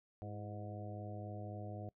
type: harmonic tone with a mistuned harmonic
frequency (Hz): 103.83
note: G#2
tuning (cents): 0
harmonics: 1 / 2 / 3 / 4 / 5 / 6 / 7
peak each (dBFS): -45 / -52 / -53 / -57 / -55 / -53 / -53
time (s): 0.22-1.89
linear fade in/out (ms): 0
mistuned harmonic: 3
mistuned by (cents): +59
effects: noise-tail reverb RT60 0.1 s tail -24 dB re dry